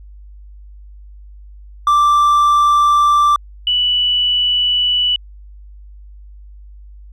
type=tone pair in turn; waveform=triangle / sine; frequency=1174.7 / 2960 Hz; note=D6 / F#7; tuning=0 / 0 cents; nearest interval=octave + major third; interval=1600 cents; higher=second; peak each=-7 / -12 dBFS; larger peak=first; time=1.87-3.36 / 3.67-5.16 s; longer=neither; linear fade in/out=2 ms; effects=added 50 Hz sine -35 dBFS peak until 7.12 s